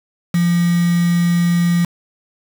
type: tone with quantisation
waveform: sine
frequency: 172.8 Hz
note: F3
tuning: 18 cents flat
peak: -12 dBFS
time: 0.34-1.85 s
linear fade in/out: 5 ms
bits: 4
effects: none